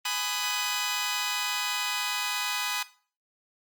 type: chord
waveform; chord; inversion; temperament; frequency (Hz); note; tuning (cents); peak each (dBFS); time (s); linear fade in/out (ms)
10% pulse; G# minor seventh; none; just; 830.6 / 996.7 / 1245.9 / 1495.1; G#5 / B5 / D#6 / F#6; 0 / +16 / +2 / +18; -26 / -24 / -26 / -28; 0.05-2.83; 5
effects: noise-tail reverb RT60 0.4 s tail -17 dB re dry + Opus 32 kbps

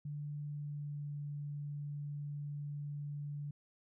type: tone with pitch glide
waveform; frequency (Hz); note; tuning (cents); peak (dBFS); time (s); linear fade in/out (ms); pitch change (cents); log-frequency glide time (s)
sine; 146.83 to 145.4; D3 to D3; 0 to -17; -39; 0.05-3.51; 5; -17; 0.43-1.14
effects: none

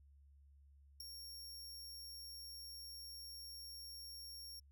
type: tone with ADSR envelope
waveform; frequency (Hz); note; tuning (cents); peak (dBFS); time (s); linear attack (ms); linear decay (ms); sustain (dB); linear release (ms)
sawtooth; 5530; F8; -18; -39; 1-4.6; 7; 4; -8; 10
effects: added 70 Hz sine -62 dBFS peak until 4.71 s

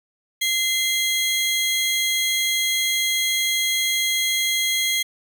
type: tone pair together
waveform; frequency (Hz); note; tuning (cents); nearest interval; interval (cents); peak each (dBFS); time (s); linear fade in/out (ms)
sawtooth; 2068 / 3283; C7 / G#7; -21 / -21; minor sixth; 800; -19; 0.41-5.03; 10
effects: none

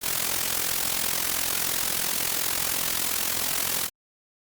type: noise with amplitude modulation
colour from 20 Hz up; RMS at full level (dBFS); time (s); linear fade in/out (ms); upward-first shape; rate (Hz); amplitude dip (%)
white; -23; 0.01-3.9; 50; sine; 42.9; 75
effects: Opus 48 kbps

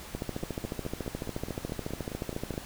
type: two click trains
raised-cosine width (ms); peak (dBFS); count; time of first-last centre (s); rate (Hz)
2; -19 / -24; 35 / 11; 0.15-2.579 / 0.43-2.54; 14 / 4.74
effects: pink hiss -45 dBFS RMS until 2.65 s

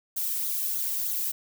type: noise with flanger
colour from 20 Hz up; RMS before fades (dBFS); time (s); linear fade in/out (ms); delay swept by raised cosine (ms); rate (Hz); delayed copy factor
violet; -29; 0.16-1.32; 10; 0.37 to 1.47; 3.2; -0.55
effects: none

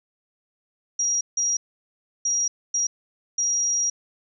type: tone bursts at uneven times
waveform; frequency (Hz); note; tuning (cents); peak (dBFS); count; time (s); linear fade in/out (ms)
sine; 5710; F8; +37; -20; 5; 0.99-1.21 / 1.37-1.57 / 2.25-2.48 / 2.74-2.87 / 3.38-3.9; 5
effects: none

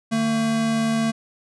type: tone pair together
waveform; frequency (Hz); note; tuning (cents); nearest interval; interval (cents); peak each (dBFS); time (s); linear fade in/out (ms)
square; 150.6 / 225.6; D3 / A3; +44 / +44; perfect fifth; 700; -32 / -20; 0.11-1.12; 20
effects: resampled to 24000 Hz

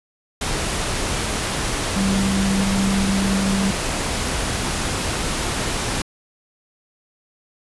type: tone in noise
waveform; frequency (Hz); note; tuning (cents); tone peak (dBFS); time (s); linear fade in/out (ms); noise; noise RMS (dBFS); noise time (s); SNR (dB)
sine; 194.8; G3; -11; -18; 1.96-3.71; 5; pink; -23; 0.41-6.02; +2
effects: resampled to 24000 Hz

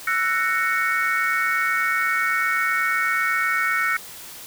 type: chord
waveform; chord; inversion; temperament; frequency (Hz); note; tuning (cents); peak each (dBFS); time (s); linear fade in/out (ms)
sine; F# dominant seventh; third; just; 1332 / 1480 / 1850 / 2220; E6 / F#6 / A#6 / C#7; +18 / 0 / -14 / +2; -24; 0.07-3.97; 5
effects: tanh soft clip ceiling -10 dBFS + white hiss -39 dBFS RMS until 4.46 s

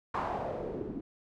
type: noise with low-pass filter sweep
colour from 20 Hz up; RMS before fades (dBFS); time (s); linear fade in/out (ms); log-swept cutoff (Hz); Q
white; -36; 0.14-1.01; 5; 1100 to 260; 2.9
effects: none

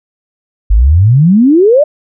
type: exponential sweep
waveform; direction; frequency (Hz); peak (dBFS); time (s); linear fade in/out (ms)
sine; up; 47.05 to 623; -3; 0.7-1.84; 10
effects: none

